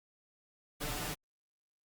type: noise with comb filter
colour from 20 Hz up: pink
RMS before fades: -38 dBFS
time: 0.8-1.15 s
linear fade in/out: 20 ms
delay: 6.8 ms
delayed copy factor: +0.95
effects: Opus 48 kbps